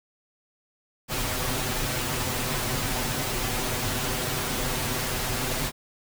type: noise with comb filter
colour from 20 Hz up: pink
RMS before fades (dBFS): -28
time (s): 1.08-5.72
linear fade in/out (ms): 50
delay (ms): 7.9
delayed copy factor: +0.75
effects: none